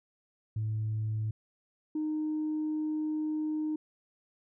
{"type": "tone pair in turn", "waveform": "sine", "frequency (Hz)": [108.7, 308], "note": ["A2", "D#4"], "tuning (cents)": [-21, -17], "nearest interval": "octave + tritone", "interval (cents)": 1804, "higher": "second", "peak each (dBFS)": -28, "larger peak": "neither", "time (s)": [[0.56, 1.31], [1.95, 3.76]], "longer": "second", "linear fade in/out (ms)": 5, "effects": ["tanh soft clip ceiling -26 dBFS"]}